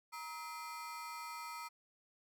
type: ring-modulated tone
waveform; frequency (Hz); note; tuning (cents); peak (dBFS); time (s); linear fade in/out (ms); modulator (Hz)
35% pulse; 1112; C#6; +5; -39; 0.12-1.69; 20; 170
effects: none